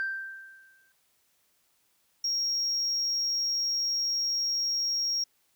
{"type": "tone with exponential decay", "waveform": "sine", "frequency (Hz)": 1568, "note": "G6", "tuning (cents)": 0, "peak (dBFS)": -25, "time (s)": [0, 0.92], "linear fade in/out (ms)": 0, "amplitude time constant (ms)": 200}
{"type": "tone", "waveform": "sine", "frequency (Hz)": 5588, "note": "F8", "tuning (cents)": 0, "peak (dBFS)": -24, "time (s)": [2.24, 5.24], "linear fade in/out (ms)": 5}
{"effects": ["tanh soft clip ceiling -24 dBFS", "white hiss -70 dBFS RMS until 5.55 s"]}